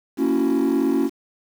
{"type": "chord", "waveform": "triangle", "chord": "F# dominant seventh", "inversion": "first", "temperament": "just", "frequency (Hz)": [231.2, 277.5, 333, 370], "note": ["A#3", "C#4", "E4", "F#4"], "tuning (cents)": [-14, 2, 18, 0], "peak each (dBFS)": [-22, -17, -20, -22], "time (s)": [0.17, 1.1], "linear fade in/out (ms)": 50, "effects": ["tanh soft clip ceiling -11 dBFS", "7-bit"]}